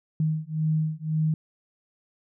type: beating tone pair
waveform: sine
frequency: 155.56 / 157.46 Hz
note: D#3 / D#3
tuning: 0 / +21 cents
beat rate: 1.9 Hz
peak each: -26 dBFS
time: 0.2-1.34 s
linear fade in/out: 2 ms
effects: none